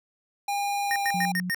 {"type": "tone with pitch glide", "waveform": "square", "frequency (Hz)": [808, 801], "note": ["G#5", "G5"], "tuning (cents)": [-48, 37], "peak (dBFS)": -26, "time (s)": [0.48, 1.32], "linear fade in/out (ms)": 5, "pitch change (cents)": -15, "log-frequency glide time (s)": [0.86, 0.93]}
{"type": "tone bursts", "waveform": "square", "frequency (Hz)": 1844, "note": "A#6", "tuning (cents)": -19, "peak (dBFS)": -25, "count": 5, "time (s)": [0.91, 1.546], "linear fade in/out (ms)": 0, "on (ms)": 48, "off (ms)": 99}
{"type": "tone", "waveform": "sine", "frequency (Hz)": 180.6, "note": "F#3", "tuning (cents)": -42, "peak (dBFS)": -28, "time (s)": [1.14, 1.5], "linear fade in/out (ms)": 5}
{"effects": []}